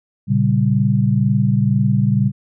sine chord, G diminished, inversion first, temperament equal with one note detuned, 116.54 / 138.59 / 196.91 Hz, Bb2 / Db3 / G3, 0 / 0 / +8 cents, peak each -17 dBFS, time 0.27-2.32 s, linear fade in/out 50 ms, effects none

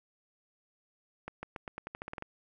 accelerating click train, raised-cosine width 0.5 ms, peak -24 dBFS, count 12, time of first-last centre 1.28-2.224 s, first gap 150 ms, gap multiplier 0.88, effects none

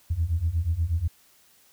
sine beating tone pair, 78.6 / 86.9 Hz, D#2 / F2, +18 / -8 cents, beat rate 8.3 Hz, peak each -26 / -24 dBFS, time 0.1-1.08 s, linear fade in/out 10 ms, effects tanh soft clip ceiling -15 dBFS + white hiss -59 dBFS RMS until 1.72 s

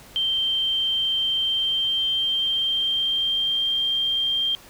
sine tone with pitch glide, 3136 to 3182 Hz, G7 to G7, 0 to +25 cents, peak -20 dBFS, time 0.16-4.55 s, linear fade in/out 0 ms, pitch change +25 cents, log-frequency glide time 1.35-3.77 s, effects pink hiss -47 dBFS RMS until 4.69 s

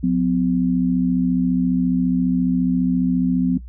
sine tone pair together, 180 / 254.6 Hz, F#3 / C4, -47 / -47 cents, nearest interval tritone, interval 600 cents, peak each -18 dBFS, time 0.03-3.58 s, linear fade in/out 10 ms, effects noise-tail reverb RT60 0.1 s tail -17 dB re dry + added 60 Hz sine -33 dBFS peak until 3.68 s

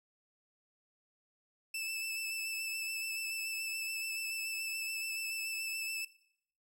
sawtooth tone with vibrato, 2637 Hz, E7, in tune, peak -33 dBFS, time 1.74-6.05 s, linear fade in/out 5 ms, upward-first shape sine, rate 7 Hz, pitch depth 19 cents each way, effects noise-tail reverb RT60 0.7 s tail -19 dB re dry

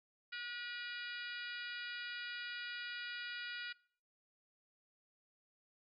harmonic tone, 482.5 Hz, B4, 40 cents flat, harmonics 3 / 4 / 5 / 6 / 7 / 8 / 9 / 10, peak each -45 / -50 / -50 / -51 / -57 / -53 / -59 / -55 dBFS, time 0.32-3.73 s, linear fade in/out 10 ms, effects noise-tail reverb RT60 0.5 s tail -22 dB re dry

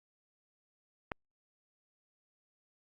click, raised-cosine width 0.5 ms, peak -19 dBFS, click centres 1.118 s, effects Opus 48 kbps

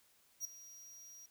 45% pulse tone with ADSR envelope, 5740 Hz, F8, 47 cents sharp, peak -36 dBFS, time 0.4-1.26 s, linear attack 49 ms, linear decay 4 ms, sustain -17 dB, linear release 5 ms, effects white hiss -70 dBFS RMS until 1.3 s

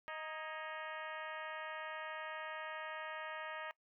harmonic tone with a mistuned harmonic, 312.3 Hz, D#4, 7 cents sharp, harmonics 2 / 3 / 4 / 5 / 6 / 7 / 8 / 9 / 10, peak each -49 / -49 / -49 / -51 / -50 / -55 / -57 / -57 / -60 dBFS, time 0.08-3.71 s, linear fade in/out 0 ms, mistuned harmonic 5, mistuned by +83 cents, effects noise-tail reverb RT60 0.1 s tail -21 dB re dry

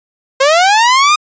sawtooth linear sweep, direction up, 520 to 1244.5 Hz, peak -3 dBFS, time 0.4-1.16 s, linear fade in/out 10 ms, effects resampled to 16000 Hz

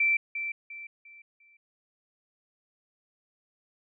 sine tone with echo, 2338 Hz, D7, 8 cents flat, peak -21 dBFS, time 0-0.17 s, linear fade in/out 5 ms, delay 350 ms, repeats 4, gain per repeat -9 dB, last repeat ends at 1.57 s, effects none

